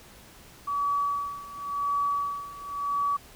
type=tone with tremolo; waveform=sine; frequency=1141 Hz; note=C#6; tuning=50 cents sharp; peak=-23 dBFS; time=0.67-3.17 s; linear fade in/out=10 ms; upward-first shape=sine; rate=0.93 Hz; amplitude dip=85%; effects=pink hiss -51 dBFS RMS until 3.35 s